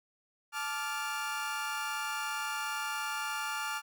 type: chord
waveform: 30% pulse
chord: D minor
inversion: second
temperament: equal with one note detuned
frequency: 868.4 / 1174.7 / 1396.9 Hz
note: A5 / D6 / F6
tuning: -23 / 0 / 0 cents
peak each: -36 / -37 / -34 dBFS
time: 0.52-3.82 s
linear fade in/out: 50 ms
effects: none